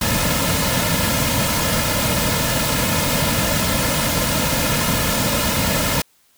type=noise with comb filter; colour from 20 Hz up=pink; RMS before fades=-19 dBFS; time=0.01-6.02 s; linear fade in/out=5 ms; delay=2.6 ms; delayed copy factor=-0.7; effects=white hiss -58 dBFS RMS until 6.37 s